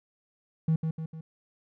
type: tone with echo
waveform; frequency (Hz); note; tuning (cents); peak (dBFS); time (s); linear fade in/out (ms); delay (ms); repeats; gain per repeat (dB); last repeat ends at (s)
triangle; 160; D#3; +49; -18; 0.68-0.76; 5; 150; 3; -6; 1.21
effects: tanh soft clip ceiling -17 dBFS